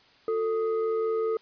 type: tone with frequency modulation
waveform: sine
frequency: 444.5 Hz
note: A4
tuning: 18 cents sharp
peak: -24 dBFS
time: 0.28-1.37 s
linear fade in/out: 2 ms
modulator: 804 Hz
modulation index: 0.48
effects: white hiss -58 dBFS RMS until 1.41 s + resampled to 11025 Hz